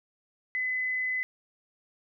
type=tone; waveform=sine; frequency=2018 Hz; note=B6; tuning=37 cents sharp; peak=-27 dBFS; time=0.55-1.23 s; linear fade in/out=0 ms; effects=none